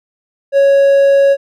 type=tone; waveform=triangle; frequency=554.4 Hz; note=C#5; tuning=in tune; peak=-4 dBFS; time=0.52-1.37 s; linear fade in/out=50 ms; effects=none